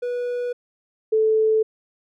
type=tone pair in turn; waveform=triangle / sine; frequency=488.4 / 437.7 Hz; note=B4 / A4; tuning=-19 / -9 cents; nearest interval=major second; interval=190 cents; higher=first; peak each=-21 / -15 dBFS; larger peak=second; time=0.02-0.53 / 1.12-1.63 s; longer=neither; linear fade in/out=10 ms; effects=none